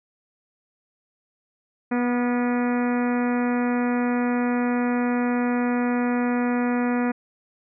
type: harmonic tone with a mistuned harmonic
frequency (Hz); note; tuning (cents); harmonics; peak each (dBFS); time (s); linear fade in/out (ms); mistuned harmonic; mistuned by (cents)
244.1; B3; -20; 1 / 2 / 3 / 4 / 5 / 6 / 7 / 8 / 9 / 10; -21 / -29 / -32 / -35 / -37 / -36 / -38 / -38 / -43 / -42; 1.91-7.12; 10; 6; -26
effects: none